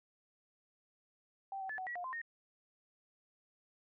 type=tone with pitch steps; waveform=sine; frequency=780 / 765 / 1731 / 748 / 1928 / 711 / 1037 / 1849 Hz; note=G5 / G5 / A6 / F#5 / B6 / F5 / C6 / A#6; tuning=-9 / -42 / -29 / +19 / -42 / +31 / -16 / -15 cents; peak=-39 dBFS; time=1.52-2.216 s; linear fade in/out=2 ms; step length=87 ms; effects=none